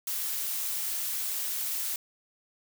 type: noise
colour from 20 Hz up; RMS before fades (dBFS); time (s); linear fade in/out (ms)
blue; -32; 0.07-1.96; 2
effects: none